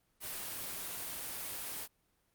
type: noise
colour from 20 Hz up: white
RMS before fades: -41 dBFS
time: 0.2-1.88 s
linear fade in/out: 50 ms
effects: pink hiss -75 dBFS RMS until 2.34 s + Opus 32 kbps